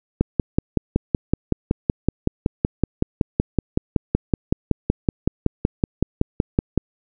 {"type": "click train", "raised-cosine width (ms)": 3, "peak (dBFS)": -3, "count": 36, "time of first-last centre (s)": [0.21, 6.777], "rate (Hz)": 5.33, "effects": []}